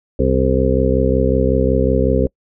harmonic tone, 65.41 Hz, C2, in tune, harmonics 1 / 2 / 3 / 4 / 6 / 7 / 8, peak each -18 / -21 / -22 / -20 / -21 / -19 / -20 dBFS, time 0.19-2.27 s, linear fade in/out 5 ms, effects noise-tail reverb RT60 0.1 s tail -26 dB re dry

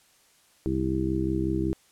harmonic tone, 65.41 Hz, C2, in tune, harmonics 1 / 2 / 3 / 4 / 5 / 6, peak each -32 / -32 / -32 / -38 / -27 / -33 dBFS, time 0.66-1.73 s, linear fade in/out 0 ms, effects white hiss -61 dBFS RMS until 1.91 s + low-pass 11000 Hz 12 dB/octave

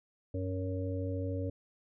harmonic tone with a mistuned harmonic, 93 Hz, F#2, 9 cents sharp, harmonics 1 / 3 / 5 / 6, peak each -34 / -39 / -41 / -42 dBFS, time 0.34-1.5 s, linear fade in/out 5 ms, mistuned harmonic 1, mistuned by +30 cents, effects none

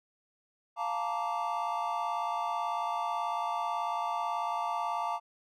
triangle chord, Bb major seventh, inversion second, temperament just, 699.2 / 874.1 / 932.3 / 1165.4 Hz, F5 / A5 / Bb5 / D6, +2 / -12 / 0 / -14 cents, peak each -34 dBFS, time 0.76-5.2 s, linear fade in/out 50 ms, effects none

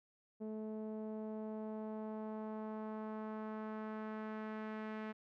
sawtooth tone with low-pass filter sweep, 216.6 Hz, A3, 27 cents flat, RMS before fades -44 dBFS, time 0.4-5.13 s, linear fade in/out 20 ms, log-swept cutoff 500 to 2000 Hz, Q 1.4, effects none

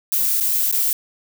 violet noise with dropouts, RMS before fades -19 dBFS, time 0.12-0.93 s, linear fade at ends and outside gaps 1 ms, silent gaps 0.401-0.408 / 0.714-0.725 s, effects none

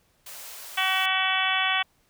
white high-pass noise, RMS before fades -41 dBFS, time 0.26-1.06 s, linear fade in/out 5 ms, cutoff 480 Hz, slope 24 dB/octave
harmonic tone, 378.2 Hz, F#4, 38 cents sharp, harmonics 2 / 3 / 4 / 5 / 6 / 7 / 8 / 9, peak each -30 / -30 / -30 / -30 / -30 / -30 / -30 / -30 dBFS, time 0.77-1.83 s, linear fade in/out 10 ms
effects pink hiss -66 dBFS RMS until 2.09 s

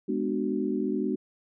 sine chord, G# half-diminished seventh, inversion none, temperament just, 207.7 / 249.2 / 299 / 373.8 Hz, G#3 / B3 / D4 / F#4, 0 / +16 / +31 / +18 cents, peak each -31 dBFS, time 0.08-1.16 s, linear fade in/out 10 ms, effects none

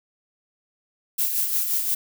violet noise with tremolo, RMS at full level -22 dBFS, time 1.18-1.95 s, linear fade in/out 10 ms, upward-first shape sine, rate 5.7 Hz, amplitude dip 45%, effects none

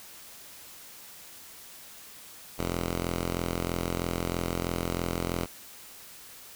5% pulse tone pair together, 43.1 / 86.2 Hz, F1 / F2, -22 / -22 cents, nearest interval octave, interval 1200 cents, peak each -20 / -26 dBFS, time 2.58-5.46 s, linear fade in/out 10 ms, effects white hiss -48 dBFS RMS until 6.55 s

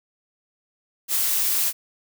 blue noise, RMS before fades -22 dBFS, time 1.08-1.73 s, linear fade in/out 50 ms, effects none

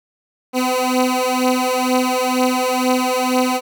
15% pulse beating tone pair, 252.8 / 254.9 Hz, B3 / C4, +41 / -45 cents, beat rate 2.1 Hz, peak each -12 dBFS, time 0.53-3.61 s, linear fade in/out 50 ms, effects none

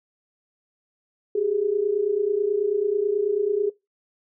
sine tone pair together, 388.6 / 417.8 Hz, G4 / G#4, -15 / +10 cents, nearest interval minor second, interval 125 cents, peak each -25 / -21 dBFS, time 1.35-3.7 s, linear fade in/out 5 ms, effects noise-tail reverb RT60 0.2 s tail -20 dB re dry

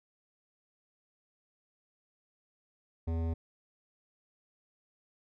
sine tone with hard clipping, 82.41 Hz, E2, in tune, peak -32 dBFS, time 3.07-3.34 s, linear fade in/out 10 ms, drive 15 dB, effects none

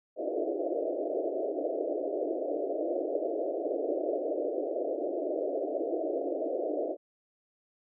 white band-pass noise, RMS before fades -32 dBFS, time 0.16-6.97 s, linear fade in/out 50 ms, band 290 to 670 Hz, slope 96 dB/octave, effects none

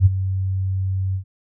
sine tone with ADSR envelope, 95 Hz, F#2, 46 cents sharp, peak -6 dBFS, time 0-1.24 s, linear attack 57 ms, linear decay 25 ms, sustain -13 dB, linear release 91 ms, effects none

